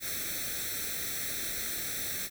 white noise with comb filter, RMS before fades -35 dBFS, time 0-2.3 s, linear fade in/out 50 ms, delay 0.51 ms, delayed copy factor +0.85, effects none

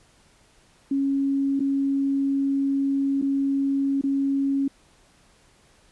sine tone with dropouts, 275.4 Hz, C#4, 11 cents flat, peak -20 dBFS, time 0.91-4.68 s, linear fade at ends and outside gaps 5 ms, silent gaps 1.596-1.603 / 3.216-3.223 / 4.013-4.037 s, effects pink hiss -58 dBFS RMS until 5.91 s + resampled to 24000 Hz

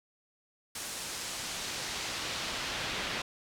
brown noise with band-pass filter sweep, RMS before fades -37 dBFS, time 0.75-3.22 s, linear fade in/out 5 ms, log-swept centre 8700 to 3100 Hz, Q 0.88, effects none

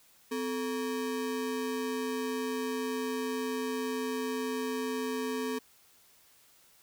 square ring-modulated tone, 346.9 Hz, F4, 12 cents flat, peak -29 dBFS, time 0.31-5.59 s, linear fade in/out 10 ms, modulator 91 Hz, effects white hiss -62 dBFS RMS until 6.82 s

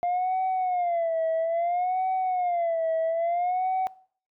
sine tone with vibrato, 698.5 Hz, F5, in tune, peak -21 dBFS, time 0.03-3.87 s, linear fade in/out 0 ms, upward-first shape sine, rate 0.6 Hz, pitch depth 130 cents each way, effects noise-tail reverb RT60 0.5 s tail -22 dB re dry + tanh soft clip ceiling -21 dBFS

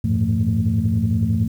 sine tone cluster, 86.5 / 102.4 / 113.3 / 172.2 / 223.5 Hz, F2 / G#2 / A#2 / F3 / A3, -16 / -24 / -49 / -24 / +27 cents, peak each -24 / -20 / -22 / -25 / -21 dBFS, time 0.04-1.48 s, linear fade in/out 5 ms, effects tanh soft clip ceiling -8 dBFS + 8-bit

